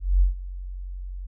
sine tone with ADSR envelope, 45.69 Hz, F#1, 21 cents flat, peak -13 dBFS, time 0-1.27 s, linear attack 210 ms, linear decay 130 ms, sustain -18 dB, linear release 14 ms, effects none

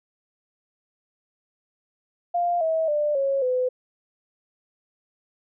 sine tone with pitch steps, 698.5 / 644.2 / 594.2 / 548 / 505.5 Hz, F5 / E5 / D5 / C#5 / B4, 0 / -40 / +20 / -20 / +40 cents, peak -20 dBFS, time 2.34-3.69 s, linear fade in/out 10 ms, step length 270 ms, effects none

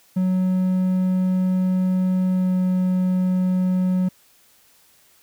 triangle tone with pitch glide, 185 to 183.93 Hz, F#3 to F#3, 0 to -10 cents, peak -15 dBFS, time 0.16-4.09 s, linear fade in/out 10 ms, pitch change -10 cents, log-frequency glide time 2.29-2.54 s, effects white hiss -56 dBFS RMS until 5.22 s

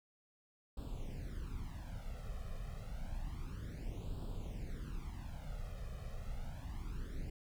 brown noise with flanger, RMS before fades -43 dBFS, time 0.77-7.3 s, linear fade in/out 5 ms, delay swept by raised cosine 0.24 to 1.64 ms, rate 0.29 Hz, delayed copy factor +0.9, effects none

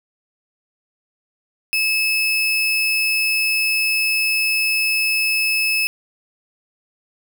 35% pulse tone, 2600 Hz, E7, 24 cents flat, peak -15 dBFS, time 1.73-5.87 s, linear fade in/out 0 ms, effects none

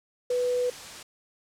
sine tone in noise, 493.9 Hz, B4, in tune, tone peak -23 dBFS, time 0.3-0.7 s, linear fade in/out 5 ms, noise white, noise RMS -41 dBFS, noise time 0.3-1.03 s, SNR +15 dB, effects low-pass 8000 Hz 12 dB/octave

